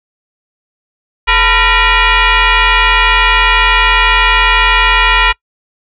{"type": "tone with frequency modulation", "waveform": "sine", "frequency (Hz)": 520, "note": "C5", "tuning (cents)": -11, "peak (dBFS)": -6, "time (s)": [1.27, 5.33], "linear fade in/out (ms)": 20, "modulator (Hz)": 474, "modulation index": 5.4, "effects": ["noise-tail reverb RT60 0.1 s tail -25 dB re dry"]}